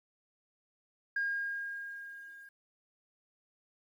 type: tone with level ramp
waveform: sine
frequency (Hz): 1621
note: G#6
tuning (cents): -42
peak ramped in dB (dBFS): -28 to -50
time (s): 1.16-2.49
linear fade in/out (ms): 5
effects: tanh soft clip ceiling -25 dBFS + 11-bit